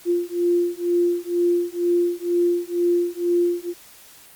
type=beating tone pair; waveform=sine; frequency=347.8 / 349.9 Hz; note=F4 / F4; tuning=-7 / +3 cents; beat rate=2.1 Hz; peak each=-21 dBFS; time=0.05-3.74 s; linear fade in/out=50 ms; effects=white hiss -47 dBFS RMS until 4.35 s + Opus 48 kbps